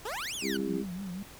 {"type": "exponential two-way sweep", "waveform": "20% pulse", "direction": "up then down", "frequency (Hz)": [387.9, 3520, 1417], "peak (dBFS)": -29, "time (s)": [0.05, 0.57], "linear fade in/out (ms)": 5, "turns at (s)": 0.35}
{"type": "harmonic tone", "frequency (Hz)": 66.8, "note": "C2", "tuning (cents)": 36, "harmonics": [3, 4, 5, 6], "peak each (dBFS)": [-35, -35, -35, -35], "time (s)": [0.41, 0.85], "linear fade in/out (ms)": 50}
{"type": "tone with vibrato", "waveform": "sine", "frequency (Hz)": 187.6, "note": "F#3", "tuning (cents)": 24, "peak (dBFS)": -35, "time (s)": [0.59, 1.23], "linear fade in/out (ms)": 5, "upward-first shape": "triangle", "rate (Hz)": 5.2, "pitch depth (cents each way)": 140}
{"effects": ["pink hiss -50 dBFS RMS until 1.39 s"]}